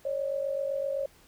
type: tone pair together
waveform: sine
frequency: 550 / 597.8 Hz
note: C#5 / D5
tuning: -14 / +31 cents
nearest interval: minor second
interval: 145 cents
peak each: -29 / -34 dBFS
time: 0.05-1.06 s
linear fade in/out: 5 ms
effects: pink hiss -59 dBFS RMS until 1.27 s